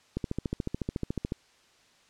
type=click train; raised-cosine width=3 ms; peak=-17 dBFS; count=17; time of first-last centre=0.17-1.321 s; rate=13.9 Hz; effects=white hiss -62 dBFS RMS until 2.09 s + low-pass 6000 Hz 12 dB/octave